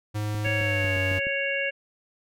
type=tone with pitch glide; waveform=square; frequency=105.5 to 95.08 Hz; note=G#2 to F#2; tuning=+28 to +48 cents; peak=-27 dBFS; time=0.14-1.2 s; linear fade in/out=20 ms; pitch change=-180 cents; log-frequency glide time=0.53-0.97 s
type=clicks; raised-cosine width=3 ms; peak=-25 dBFS; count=8; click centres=0.348 / 0.465 / 0.611 / 0.845 / 0.966 / 1.116 / 1.184 / 1.269 s
type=harmonic tone; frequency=554.4 Hz; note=C#5; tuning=in tune; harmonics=1 / 3 / 4 / 5; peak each=-30 / -30 / -30 / -30 dBFS; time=0.44-1.71 s; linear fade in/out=20 ms
effects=none